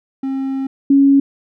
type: tone pair in turn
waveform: triangle / sine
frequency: 268.4 / 276.9 Hz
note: C4 / C#4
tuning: +44 / -2 cents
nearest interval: minor second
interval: 54 cents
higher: second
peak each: -16 / -7 dBFS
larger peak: second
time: 0.23-0.67 / 0.9-1.2 s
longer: first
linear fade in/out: 5 ms
effects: none